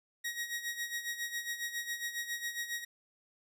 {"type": "tone with tremolo", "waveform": "sawtooth", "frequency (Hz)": 1892, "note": "A#6", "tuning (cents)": 25, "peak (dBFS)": -30, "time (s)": [0.24, 2.85], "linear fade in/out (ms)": 10, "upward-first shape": "sine", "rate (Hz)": 7.3, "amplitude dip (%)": 70, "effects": []}